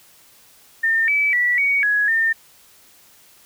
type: tone with pitch steps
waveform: sine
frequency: 1811 / 2299 / 1952 / 2243 / 1674 / 1810 Hz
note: A6 / D7 / B6 / C#7 / G#6 / A6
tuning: +49 / -37 / -21 / +20 / +13 / +48 cents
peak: -15 dBFS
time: 0.83-2.33 s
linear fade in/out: 10 ms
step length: 250 ms
effects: white hiss -51 dBFS RMS until 3.45 s